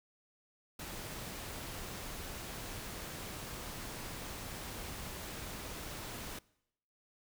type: noise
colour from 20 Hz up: pink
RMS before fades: -44 dBFS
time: 0.79-6.39 s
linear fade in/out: 5 ms
effects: noise-tail reverb RT60 0.8 s tail -23 dB re dry